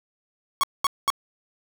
45% pulse tone bursts, 1108.7 Hz, C#6, in tune, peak -18 dBFS, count 3, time 0.61-1.102 s, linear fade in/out 0 ms, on 24 ms, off 210 ms, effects none

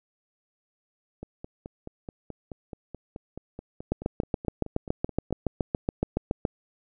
two click trains, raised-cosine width 2 ms, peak -11 / -24 dBFS, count 19 / 20, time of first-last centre 3.92-6.452 / 1.23-5.307 s, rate 7.11 / 4.66 Hz, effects none

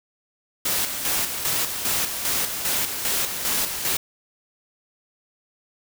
white noise with tremolo, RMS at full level -23 dBFS, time 0.65-3.97 s, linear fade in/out 5 ms, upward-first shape square, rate 2.5 Hz, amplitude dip 50%, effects none

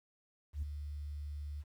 sine tone with ADSR envelope, 73.42 Hz, D2, in tune, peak -31 dBFS, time 0.53-1.64 s, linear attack 94 ms, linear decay 11 ms, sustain -8 dB, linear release 39 ms, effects tanh soft clip ceiling -31 dBFS + 11-bit

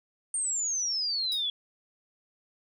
sine exponential sweep, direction down, 8870 to 3334 Hz, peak -27 dBFS, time 0.34-1.5 s, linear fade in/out 2 ms
sawtooth tone with exponential decay, 4977 Hz, D#8, in tune, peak -29 dBFS, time 1.32-1.49 s, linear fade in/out 0 ms, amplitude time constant 35 ms
effects none

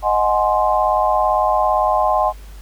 sine chord, Ab dominant seventh, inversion second, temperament equal with one note detuned, 622.3 / 740 / 837.8 / 1046.5 Hz, Eb5 / Gb5 / Ab5 / C6, 0 / 0 / +15 / 0 cents, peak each -19 dBFS, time 0.02-2.33 s, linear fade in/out 50 ms, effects added 50 Hz sine -34 dBFS peak until 2.61 s + pink hiss -47 dBFS RMS until 2.61 s

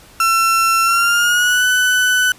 35% pulse tone with pitch glide, 1350 to 1497.9 Hz, E6 to F#6, +41 to +21 cents, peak -10 dBFS, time 0.2-2.32 s, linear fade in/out 2 ms, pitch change +180 cents, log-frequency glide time 0.84-1.65 s, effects pink hiss -44 dBFS RMS until 2.38 s + resampled to 32000 Hz

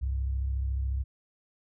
sine tone pair together, 66.44 / 100.5 Hz, C2 / G2, +27 / +44 cents, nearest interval perfect fifth, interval 717 cents, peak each -27 / -38 dBFS, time 0.01-1.04 s, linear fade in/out 20 ms, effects none

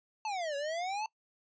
square exponential two-way sweep, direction down then up, 893 to 554.4 to 893 Hz, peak -34 dBFS, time 0.25-1.06 s, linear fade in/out 2 ms, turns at 0.56 s, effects noise-tail reverb RT60 0.1 s tail -22 dB re dry + resampled to 16000 Hz

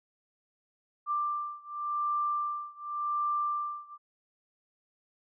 sine beating tone pair, 1182 / 1182.89 Hz, D6 / D6, +11 / +12 cents, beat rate 0.89 Hz, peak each -32 / -33 dBFS, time 1.06-3.98 s, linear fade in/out 50 ms, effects none

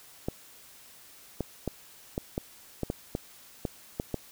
clicks, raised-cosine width 2 ms, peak -16 dBFS, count 11, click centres 0.285 / 1.407 / 1.677 / 2.179 / 2.379 / 2.833 / 2.901 / 3.151 / 3.652 / 3.999 / 4.143 s, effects white hiss -53 dBFS RMS until 4.31 s

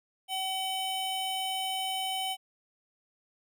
square tone pair together, 759 / 3036 Hz, F#5 / F#7, +44 / +44 cents, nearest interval 2 octaves, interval 2400 cents, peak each -34 / -34 dBFS, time 0.28-2.37 s, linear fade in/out 50 ms, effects none

